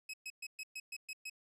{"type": "tone bursts", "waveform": "sawtooth", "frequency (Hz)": 2557, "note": "D#7", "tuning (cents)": 47, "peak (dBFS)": -38, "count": 8, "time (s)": [0.09, 1.298], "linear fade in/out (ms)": 5, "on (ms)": 46, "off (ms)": 120, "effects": ["low-pass 12000 Hz 12 dB/octave"]}